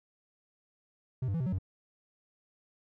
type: tone with pitch steps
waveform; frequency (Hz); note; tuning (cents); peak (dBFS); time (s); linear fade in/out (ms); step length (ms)
triangle; 128.9 / 98.3 / 165.7 / 128 / 185.5 / 93.8; C3 / G2 / E3 / C3 / F#3 / F#2; -26 / +5 / +9 / -38 / +5 / +24; -27; 1.22-1.586; 5; 61
effects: none